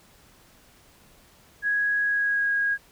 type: tone with pitch glide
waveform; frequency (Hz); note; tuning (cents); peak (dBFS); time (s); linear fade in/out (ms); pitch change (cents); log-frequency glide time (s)
sine; 1661.2 to 1640.2; G#6 to G#6; 0 to -22; -21; 1.62-2.78; 50; -22; 2.02-2.53
effects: pink hiss -56 dBFS RMS until 2.91 s